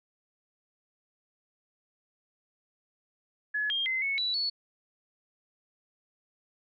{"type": "tone with pitch steps", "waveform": "sine", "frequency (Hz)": [1700, 3214, 2061, 2205, 3944, 4415], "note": ["G#6", "G7", "C7", "C#7", "B7", "C#8"], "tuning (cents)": [40, 43, -27, -10, -3, -8], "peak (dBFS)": -27, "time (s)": [3.54, 4.5], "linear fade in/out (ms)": 10, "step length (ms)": 160, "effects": []}